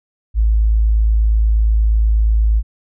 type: tone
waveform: sine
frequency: 54.2 Hz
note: A1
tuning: 25 cents flat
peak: -10 dBFS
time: 0.34-2.63 s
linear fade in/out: 50 ms
effects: none